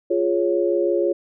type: chord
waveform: sine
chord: Db major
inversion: first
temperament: equal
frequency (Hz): 349.2 / 415.3 / 554.4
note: F4 / Ab4 / Db5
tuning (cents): 0 / 0 / 0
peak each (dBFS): -20 / -23 / -22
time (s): 0.1-1.13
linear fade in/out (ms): 10
effects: none